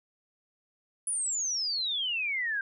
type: exponential sweep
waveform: sine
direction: down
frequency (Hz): 10030 to 1568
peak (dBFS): -28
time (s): 1.07-2.61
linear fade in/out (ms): 2
effects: none